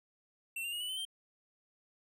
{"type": "tone with pitch steps", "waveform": "square", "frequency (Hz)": [2704, 2788, 2875, 2964, 3056, 3151], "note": ["E7", "F7", "F7", "F#7", "G7", "G7"], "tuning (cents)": [43, -4, 50, 2, -45, 8], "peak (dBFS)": -37, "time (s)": [0.56, 1.052], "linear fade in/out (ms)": 5, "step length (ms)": 82, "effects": []}